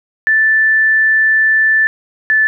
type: tone pair in turn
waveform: sine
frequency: 1760 / 1748.9 Hz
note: A6 / A6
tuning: 0 / -11 cents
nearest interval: unison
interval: 11 cents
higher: first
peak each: -8 dBFS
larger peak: neither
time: 0.27-1.87 / 2.3-2.47 s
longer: first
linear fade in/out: 0 ms
effects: none